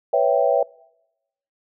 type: chord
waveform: sine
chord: C# half-diminished seventh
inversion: third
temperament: equal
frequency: 493.9 / 554.4 / 659.3 / 784 Hz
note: B4 / C#5 / E5 / G5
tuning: 0 / 0 / 0 / 0 cents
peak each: -21 / -19 / -20 / -23 dBFS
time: 0.13-0.63 s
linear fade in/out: 5 ms
effects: noise-tail reverb RT60 0.9 s tail -24 dB re dry